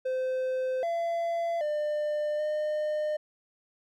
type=tone with pitch steps; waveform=triangle; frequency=516 / 677 / 599 / 607 Hz; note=C5 / E5 / D5 / D#5; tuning=-24 / +46 / +34 / -43 cents; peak=-25 dBFS; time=0.05-3.17 s; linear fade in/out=10 ms; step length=780 ms; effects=none